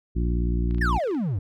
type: harmonic tone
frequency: 59.1 Hz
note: A#1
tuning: 24 cents sharp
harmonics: 1 / 2 / 3 / 4 / 5 / 6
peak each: -22 / -31 / -30 / -36 / -34 / -36 dBFS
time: 0.15-0.99 s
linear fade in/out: 20 ms
type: click train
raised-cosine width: 0.3 ms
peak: -31 dBFS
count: 13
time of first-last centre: 0.71-1.148 s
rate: 27.4 Hz
type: exponential sweep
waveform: triangle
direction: down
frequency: 1885 to 85.7 Hz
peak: -21 dBFS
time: 0.81-1.39 s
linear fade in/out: 5 ms
effects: none